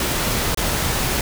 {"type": "noise with dropouts", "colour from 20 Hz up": "pink", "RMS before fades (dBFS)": -21, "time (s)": [0, 1.21], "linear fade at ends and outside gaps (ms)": 2, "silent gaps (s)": [0.547, 0.573], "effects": []}